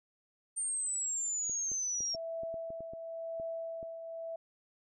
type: exponential sweep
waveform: sine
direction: down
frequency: 8870 to 5510 Hz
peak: -32 dBFS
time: 0.56-2.16 s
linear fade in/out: 20 ms
type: clicks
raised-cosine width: 2 ms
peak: -36 dBFS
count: 11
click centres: 1.496 / 1.717 / 2.006 / 2.149 / 2.434 / 2.542 / 2.704 / 2.806 / 2.935 / 3.399 / 3.829 s
type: tone with tremolo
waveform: sine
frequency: 659.3 Hz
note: E5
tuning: in tune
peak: -35 dBFS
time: 2.14-4.36 s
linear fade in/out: 5 ms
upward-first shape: triangle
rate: 0.94 Hz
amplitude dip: 55%
effects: none